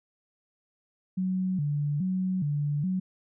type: tone with vibrato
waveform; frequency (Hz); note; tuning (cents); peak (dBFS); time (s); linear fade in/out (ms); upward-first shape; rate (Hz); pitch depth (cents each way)
sine; 164.81; E3; 0; -25; 1.17-3; 10; square; 1.2; 210
effects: none